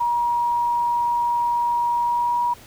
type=tone with pitch glide; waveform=sine; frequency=953 to 960.7 Hz; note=A#5 to B5; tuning=+38 to -48 cents; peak=-18 dBFS; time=0-2.54 s; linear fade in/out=10 ms; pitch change=+14 cents; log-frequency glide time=1.99-2.41 s; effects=pink hiss -46 dBFS RMS until 2.66 s